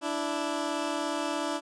15% pulse tone pair together, 292.9 / 329.8 Hz, D4 / E4, -5 / +1 cents, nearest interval major second, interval 206 cents, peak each -25 / -26 dBFS, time 0.01-1.61 s, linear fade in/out 50 ms, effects resampled to 22050 Hz

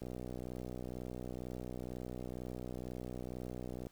click train, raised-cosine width 2 ms, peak -30 dBFS, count 240, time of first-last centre 0.02-3.869 s, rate 62.1 Hz, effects pink hiss -67 dBFS RMS until 3.91 s

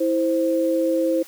sine tone pair together, 327.2 / 523.3 Hz, E4 / C5, -13 / 0 cents, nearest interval minor sixth, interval 813 cents, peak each -20 dBFS, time 0-1.23 s, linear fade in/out 10 ms, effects white hiss -45 dBFS RMS until 1.27 s + high-pass 200 Hz 12 dB/octave

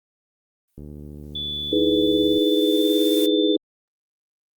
blue noise with exponential growth, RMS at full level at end -32 dBFS, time 0.68-3.26 s, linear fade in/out 1 ms, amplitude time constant 560 ms
click train, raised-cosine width 3 ms, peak -26 dBFS, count 119, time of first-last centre 0.78-2.375 s, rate 74 Hz
sine tone with pitch glide, 3465 to 3548 Hz, A7 to A7, -27 to +14 cents, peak -26 dBFS, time 1.35-3.56 s, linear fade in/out 5 ms, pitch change +41 cents, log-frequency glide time 1.85-2.9 s
sine chord, E major seventh, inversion third, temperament equal, 311.1 / 329.6 / 415.3 / 493.9 Hz, D#4 / E4 / G#4 / B4, 0 / 0 / 0 / 0 cents, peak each -20 / -26 / -21 / -24 dBFS, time 1.72-3.57 s, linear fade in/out 10 ms
effects Opus 32 kbps

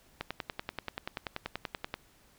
click train, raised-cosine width 0.3 ms, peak -18 dBFS, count 19, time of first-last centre 0.21-1.941 s, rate 10.4 Hz, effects pink hiss -63 dBFS RMS until 2.38 s

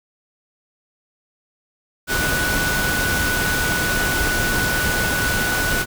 sine tone in noise, 1480 Hz, F#6, in tune, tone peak -21 dBFS, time 2.07-5.86 s, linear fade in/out 50 ms, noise pink, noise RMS -22 dBFS, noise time 2.07-5.86 s, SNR -2 dB, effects none

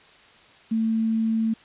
sine tone with quantisation, 223.3 Hz, A3, 26 cents sharp, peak -20 dBFS, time 0.71-1.54 s, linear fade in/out 10 ms, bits 8, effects white hiss -52 dBFS RMS until 1.64 s + resampled to 8000 Hz

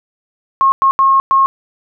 sine tone bursts at uneven times, 1081 Hz, C#6, 44 cents flat, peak -7 dBFS, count 4, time 0.61-0.72 / 0.82-0.91 / 0.99-1.2 / 1.31-1.46 s, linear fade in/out 0 ms, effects none

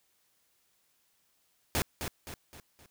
pink noise with echo, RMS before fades -29 dBFS, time 1.75-1.82 s, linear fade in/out 0 ms, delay 260 ms, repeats 4, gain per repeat -7 dB, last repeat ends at 2.86 s, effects white hiss -72 dBFS RMS until 2.9 s

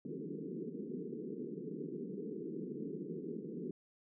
white band-pass noise, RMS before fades -43 dBFS, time 0.05-3.71 s, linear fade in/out 2 ms, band 150 to 450 Hz, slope 96 dB/octave, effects none

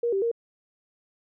sine tone with pitch steps, 472.6 / 390.5 / 465.4 Hz, A#4 / G4 / A#4, +24 / -7 / -3 cents, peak -22 dBFS, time 0.03-0.315 s, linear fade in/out 5 ms, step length 95 ms, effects none

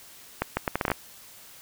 accelerating click train, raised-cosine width 0.5 ms, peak -9 dBFS, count 9, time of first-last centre 0.42-0.917 s, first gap 150 ms, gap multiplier 0.72, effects white hiss -49 dBFS RMS until 1.61 s

